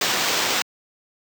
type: noise with sample-and-hold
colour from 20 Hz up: white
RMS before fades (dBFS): -22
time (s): 0.01-0.62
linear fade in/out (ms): 2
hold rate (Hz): 11025
effects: high-pass 200 Hz 12 dB/octave